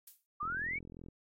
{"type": "noise with exponential decay", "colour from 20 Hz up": "violet", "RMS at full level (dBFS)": -46, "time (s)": [0.07, 0.26], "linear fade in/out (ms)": 5, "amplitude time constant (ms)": 40}
{"type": "exponential sweep", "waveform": "sine", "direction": "up", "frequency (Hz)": [1157, 2322], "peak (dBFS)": -34, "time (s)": [0.4, 0.79], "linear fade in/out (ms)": 10}
{"type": "click train", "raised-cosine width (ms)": 3, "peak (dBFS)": -37, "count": 29, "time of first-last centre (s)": [0.43, 1.086], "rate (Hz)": 42.7}
{"effects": ["AAC 48 kbps"]}